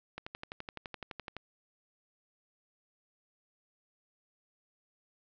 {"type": "click train", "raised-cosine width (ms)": 0.3, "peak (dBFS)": -24, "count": 15, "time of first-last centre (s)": [0.18, 1.366], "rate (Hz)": 11.8, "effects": ["low-pass 5000 Hz 12 dB/octave"]}